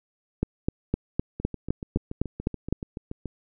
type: two click trains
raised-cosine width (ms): 3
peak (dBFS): -20 / -10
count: 14 / 10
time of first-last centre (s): 1.4-3.257 / 0.43-2.726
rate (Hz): 7 / 3.92
effects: none